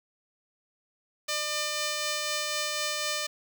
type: tone with tremolo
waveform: 5% pulse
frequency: 600 Hz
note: D5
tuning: 37 cents sharp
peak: -16 dBFS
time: 1.28-3.27 s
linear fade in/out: 10 ms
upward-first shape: triangle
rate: 4 Hz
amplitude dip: 25%
effects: none